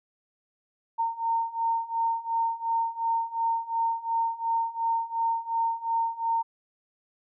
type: beating tone pair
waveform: sine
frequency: 914 / 916.8 Hz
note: A#5 / A#5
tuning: -34 / -29 cents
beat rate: 2.8 Hz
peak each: -29 / -27 dBFS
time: 0.98-6.43 s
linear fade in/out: 20 ms
effects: none